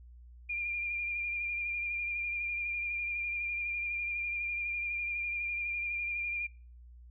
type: tone with vibrato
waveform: sine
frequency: 2400 Hz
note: D7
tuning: 37 cents sharp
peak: -32 dBFS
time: 0.49-6.47 s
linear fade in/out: 10 ms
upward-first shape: triangle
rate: 12 Hz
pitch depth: 33 cents each way
effects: noise-tail reverb RT60 0.4 s tail -23 dB re dry + added 60 Hz sine -50 dBFS peak until 7.1 s